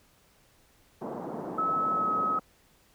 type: band-pass noise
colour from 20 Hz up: pink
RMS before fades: -37 dBFS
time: 1.01-2.4 s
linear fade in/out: 10 ms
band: 180 to 950 Hz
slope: 24 dB/octave
type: tone with pitch glide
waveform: sine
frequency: 1295 to 1277.2 Hz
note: E6 to D#6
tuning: -31 to +45 cents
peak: -25 dBFS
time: 1.58-2.39 s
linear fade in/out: 5 ms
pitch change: -24 cents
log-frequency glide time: 1.92-2.11 s
effects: pink hiss -63 dBFS RMS until 2.94 s